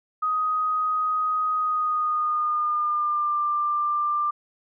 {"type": "tone with pitch glide", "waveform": "sine", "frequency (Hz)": [1252, 1187.9], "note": ["D#6", "D6"], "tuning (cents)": [10, 19], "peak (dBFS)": -21, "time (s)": [0.22, 4.31], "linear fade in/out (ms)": 10, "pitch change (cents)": -91, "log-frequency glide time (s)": [1.55, 3.39], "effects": []}